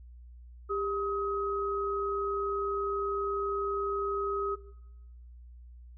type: tone pair together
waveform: sine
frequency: 399.1 / 1267 Hz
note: G4 / D#6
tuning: +31 / +31 cents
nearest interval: octave + minor sixth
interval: 2000 cents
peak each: -31 / -32 dBFS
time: 0.69-4.56 s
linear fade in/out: 20 ms
effects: noise-tail reverb RT60 0.9 s tail -17 dB re dry + added 60 Hz sine -47 dBFS peak until 5.97 s